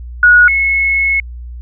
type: tone pair in turn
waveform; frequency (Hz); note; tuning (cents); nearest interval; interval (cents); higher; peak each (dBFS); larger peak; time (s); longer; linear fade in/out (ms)
sine; 1456 / 2186; F#6 / C#7; -28 / -25; perfect fifth; 703; second; -3 / -10; first; 0.23-0.48 / 0.48-1.2; second; 2
effects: added 60 Hz sine -25 dBFS peak until 1.61 s